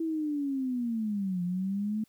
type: linear two-way sweep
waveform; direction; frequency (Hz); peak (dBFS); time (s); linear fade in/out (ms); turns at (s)
sine; down then up; 330 to 174.61 to 219.6; -28; 0-2.04; 5; 1.43
effects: white hiss -68 dBFS RMS until 2.08 s